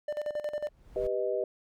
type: tone with tremolo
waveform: triangle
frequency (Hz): 596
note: D5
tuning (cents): +25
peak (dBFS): -27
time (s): 0.08-0.69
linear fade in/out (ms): 5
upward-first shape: square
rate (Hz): 11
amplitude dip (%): 75
type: noise with exponential growth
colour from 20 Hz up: brown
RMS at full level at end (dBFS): -41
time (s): 0.47-1.07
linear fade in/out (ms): 2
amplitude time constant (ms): 130
type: chord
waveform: sine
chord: G augmented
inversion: none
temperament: equal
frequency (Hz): 392 / 493.9 / 622.3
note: G4 / B4 / D#5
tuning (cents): 0 / 0 / 0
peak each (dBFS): -32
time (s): 0.96-1.44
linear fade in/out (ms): 2
effects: none